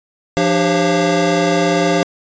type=tone cluster; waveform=square; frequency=173.1 / 298.1 / 395.2 / 540 / 689 Hz; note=F3 / D4 / G4 / C#5 / F5; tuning=-15 / +26 / +14 / -45 / -24 cents; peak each=-20 dBFS; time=0.37-2.03 s; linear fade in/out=0 ms; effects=resampled to 16000 Hz